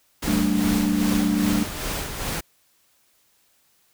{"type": "noise with tremolo", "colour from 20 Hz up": "pink", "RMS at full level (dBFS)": -27, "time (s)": [0.22, 2.41], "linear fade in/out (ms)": 10, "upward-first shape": "sine", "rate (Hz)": 2.5, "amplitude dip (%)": 50}
{"type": "chord", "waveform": "sine", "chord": "G suspended second", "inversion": "none", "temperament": "equal with one note detuned", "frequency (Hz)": [191.85, 220, 293.7], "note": ["G3", "A3", "D4"], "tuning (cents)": [-37, 0, 0], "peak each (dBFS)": -23, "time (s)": [0.27, 1.64], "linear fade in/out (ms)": 10}
{"effects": ["white hiss -63 dBFS RMS until 3.93 s"]}